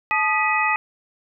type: tone cluster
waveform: sine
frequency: 865 / 1237 / 1960 / 2521 Hz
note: A5 / D#6 / B6 / D#7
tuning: -30 / -10 / -14 / +22 cents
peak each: -23 dBFS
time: 0.11-0.76 s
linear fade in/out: 0 ms
effects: none